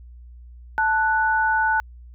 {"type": "tone pair together", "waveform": "sine", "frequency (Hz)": [879.3, 1480], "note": ["A5", "F#6"], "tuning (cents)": [-1, 0], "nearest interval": "major sixth", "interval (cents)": 901, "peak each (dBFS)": -20, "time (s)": [0.78, 1.8], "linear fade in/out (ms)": 0, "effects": ["added 60 Hz sine -40 dBFS peak until 2.14 s"]}